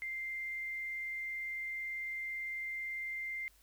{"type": "tone", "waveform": "sine", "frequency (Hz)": 2094, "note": "C7", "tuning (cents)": 1, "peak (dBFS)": -37, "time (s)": [0.02, 3.48], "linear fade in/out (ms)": 0, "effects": ["added 50 Hz sine -66 dBFS peak until 3.62 s", "white hiss -67 dBFS RMS until 3.62 s"]}